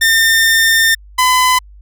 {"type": "tone pair in turn", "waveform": "sawtooth", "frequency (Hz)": [1808, 1010.9], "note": ["A6", "B5"], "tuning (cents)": [47, 40], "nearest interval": "minor seventh", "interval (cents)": 1007, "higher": "first", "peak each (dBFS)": -5, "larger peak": "neither", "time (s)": [[0.01, 0.95], [1.18, 1.59]], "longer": "first", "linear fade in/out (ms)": 10, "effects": ["added 50 Hz sine -36 dBFS peak until 1.81 s"]}